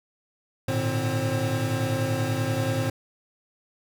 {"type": "tone cluster", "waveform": "square", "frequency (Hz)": [106.7, 117.1, 149.9, 261.3, 535], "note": ["G#2", "A#2", "D3", "C4", "C5"], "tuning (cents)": [47, 8, 36, -2, 38], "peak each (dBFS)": [-30, -29, -34, -32, -32], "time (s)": [0.68, 2.9], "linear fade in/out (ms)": 5, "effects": []}